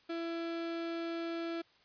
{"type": "tone", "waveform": "35% pulse", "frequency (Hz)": 334.3, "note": "E4", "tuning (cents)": 24, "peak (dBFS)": -34, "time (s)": [0.09, 1.62], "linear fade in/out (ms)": 10, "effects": ["white hiss -66 dBFS RMS until 1.84 s", "resampled to 11025 Hz"]}